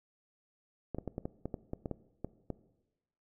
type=clicks; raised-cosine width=2 ms; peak=-23 dBFS; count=12; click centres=0.947 / 0.985 / 1.077 / 1.181 / 1.255 / 1.456 / 1.542 / 1.734 / 1.858 / 1.913 / 2.246 / 2.503 s; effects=noise-tail reverb RT60 1.0 s tail -18 dB re dry